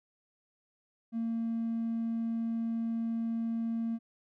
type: tone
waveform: triangle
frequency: 228.6 Hz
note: A#3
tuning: 34 cents flat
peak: -27 dBFS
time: 1.12-3.99 s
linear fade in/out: 50 ms
effects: tanh soft clip ceiling -26 dBFS